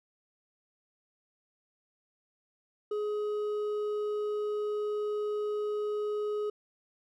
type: tone with hard clipping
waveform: triangle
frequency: 419.6 Hz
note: G#4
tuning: 18 cents sharp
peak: -31 dBFS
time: 2.91-6.5 s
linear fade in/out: 5 ms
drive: 8 dB
effects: none